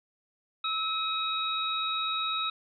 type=tone cluster; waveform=sine; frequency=1300 / 2520 / 3808 Hz; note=E6 / D#7 / A#7; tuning=-24 / +21 / +36 cents; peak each=-31 / -37 / -31 dBFS; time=0.64-2.5 s; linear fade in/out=5 ms; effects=none